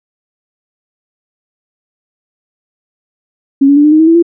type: tone with pitch steps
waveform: sine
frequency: 274.9 / 283.4 / 292.3 / 301.3 / 310.7 / 320.4 / 330.3 / 340.6 Hz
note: C#4 / C#4 / D4 / D4 / D#4 / E4 / E4 / F4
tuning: -14 / +38 / -8 / +44 / -2 / -49 / +4 / -43 cents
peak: -3 dBFS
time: 3.61-4.226 s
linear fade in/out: 10 ms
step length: 77 ms
effects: none